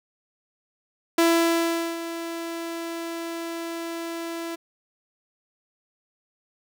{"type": "tone with ADSR envelope", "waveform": "sawtooth", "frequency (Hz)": 334.2, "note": "E4", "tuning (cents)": 24, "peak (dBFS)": -12, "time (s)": [1.18, 4.56], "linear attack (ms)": 5, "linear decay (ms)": 780, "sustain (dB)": -14, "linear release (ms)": 15, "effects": []}